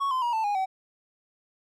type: tone with pitch steps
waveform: triangle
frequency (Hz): 1109 / 1028.8 / 954.4 / 885.3 / 821.3 / 761.9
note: C#6 / C6 / A#5 / A5 / G#5 / G5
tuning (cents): 0 / -30 / +41 / +10 / -20 / -49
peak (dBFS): -22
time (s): 0-0.66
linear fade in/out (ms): 20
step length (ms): 110
effects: none